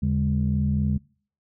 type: tone cluster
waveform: sine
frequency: 80 / 141.5 / 205.3 Hz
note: D#2 / C#3 / G#3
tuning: +49 / +36 / -20 cents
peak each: -24 dBFS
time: 0.02-0.98 s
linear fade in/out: 10 ms
effects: noise-tail reverb RT60 0.5 s tail -26 dB re dry + tanh soft clip ceiling -12 dBFS